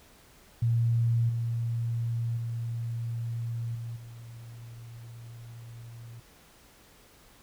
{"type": "tone with level steps", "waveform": "sine", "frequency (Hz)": 116.54, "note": "A#2", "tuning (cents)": 0, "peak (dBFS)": [-22, -27, -30, -34, -42], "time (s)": [0.62, 6.2], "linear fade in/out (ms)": 5, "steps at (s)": [1.29, 2.37, 3.75, 3.96], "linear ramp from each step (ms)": 5, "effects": ["pink hiss -57 dBFS RMS until 7.42 s"]}